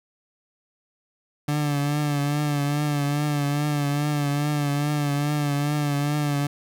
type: tone with vibrato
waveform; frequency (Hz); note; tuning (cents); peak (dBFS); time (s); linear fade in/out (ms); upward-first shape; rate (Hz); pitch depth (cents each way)
30% pulse; 145.8; D3; -12; -19; 1.48-6.47; 5; triangle; 2.4; 47
effects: none